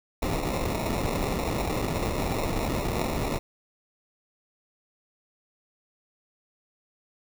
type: noise with sample-and-hold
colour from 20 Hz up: pink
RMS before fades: -28 dBFS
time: 0.22-3.39 s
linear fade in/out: 5 ms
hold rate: 1575 Hz
effects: none